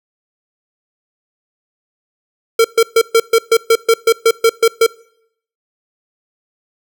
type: tone bursts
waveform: square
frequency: 455.4 Hz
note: A#4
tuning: 40 cents flat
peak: -7 dBFS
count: 13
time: 2.59-4.865 s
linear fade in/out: 5 ms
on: 55 ms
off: 130 ms
effects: noise-tail reverb RT60 0.7 s tail -23 dB re dry